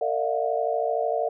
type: tone cluster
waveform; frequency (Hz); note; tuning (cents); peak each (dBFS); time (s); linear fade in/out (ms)
sine; 455.2 / 593 / 664 / 717; A#4 / D5 / E5 / F5; -41 / +17 / +12 / +45; -28; 0.01-1.29; 5
effects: none